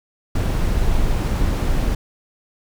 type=noise; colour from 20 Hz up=brown; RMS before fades=-18 dBFS; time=0.35-1.95 s; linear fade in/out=5 ms; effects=none